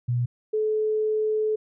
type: tone pair in turn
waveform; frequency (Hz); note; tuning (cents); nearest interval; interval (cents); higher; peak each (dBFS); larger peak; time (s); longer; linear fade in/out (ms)
sine; 121.7 / 431.3; B2 / A4; -25 / -35; octave + minor seventh; 2190; second; -21; neither; 0.08-0.26 / 0.53-1.56; second; 10
effects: none